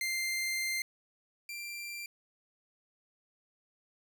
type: tone pair in turn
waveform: sawtooth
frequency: 2093 / 2365 Hz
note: C7 / D7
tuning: 0 / +12 cents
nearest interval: major second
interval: 212 cents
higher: second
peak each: -28 / -36 dBFS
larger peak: first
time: 0.01-0.82 / 1.49-2.06 s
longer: first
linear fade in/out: 2 ms
effects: none